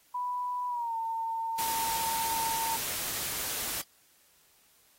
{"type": "tone with pitch glide", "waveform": "sine", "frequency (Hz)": [987.8, 905.8], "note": ["B5", "A#5"], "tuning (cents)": [0, -50], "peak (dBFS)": -30, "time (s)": [0.14, 2.77], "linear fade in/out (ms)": 10, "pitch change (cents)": -150, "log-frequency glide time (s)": [0.68, 0.95]}
{"type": "noise", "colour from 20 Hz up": "white", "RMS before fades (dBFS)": -34, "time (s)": [1.58, 3.82], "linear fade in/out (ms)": 10}
{"effects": ["white hiss -64 dBFS RMS until 4.98 s", "AAC 48 kbps"]}